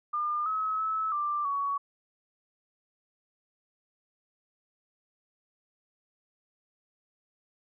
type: tone with pitch steps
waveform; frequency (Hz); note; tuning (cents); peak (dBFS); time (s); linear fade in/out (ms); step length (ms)
sine; 1205 / 1284 / 1300 / 1182 / 1123; D6 / E6 / E6 / D6 / C#6; +44 / -46 / -24 / +11 / +22; -27; 0.13-1.78; 10; 330
effects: none